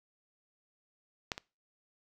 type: clicks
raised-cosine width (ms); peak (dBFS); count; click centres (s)
0.2; -15 / -22; 2; 1.318 / 1.379
effects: noise-tail reverb RT60 0.3 s tail -23 dB re dry